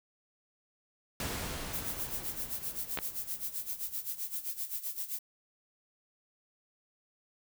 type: noise with exponential decay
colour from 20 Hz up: pink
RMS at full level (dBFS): -35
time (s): 1.2-4.84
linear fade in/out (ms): 1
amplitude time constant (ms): 790
type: noise with tremolo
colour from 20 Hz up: violet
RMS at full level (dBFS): -35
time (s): 1.73-5.19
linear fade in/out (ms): 5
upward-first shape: sine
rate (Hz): 7.7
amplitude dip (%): 80
type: clicks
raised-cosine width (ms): 0.3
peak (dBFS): -17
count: 2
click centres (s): 2.974 / 2.988
effects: none